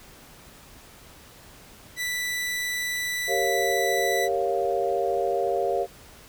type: tone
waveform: sawtooth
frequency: 1975.5 Hz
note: B6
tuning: in tune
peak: -23 dBFS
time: 1.96-4.29 s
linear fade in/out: 50 ms
type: chord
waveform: sine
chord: G half-diminished seventh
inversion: none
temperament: equal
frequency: 392 / 466.2 / 554.4 / 698.5 Hz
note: G4 / Bb4 / Db5 / F5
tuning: 0 / 0 / 0 / 0 cents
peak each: -28 / -28 / -28 / -27 dBFS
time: 3.27-5.87 s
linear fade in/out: 50 ms
effects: pink hiss -49 dBFS RMS until 6.28 s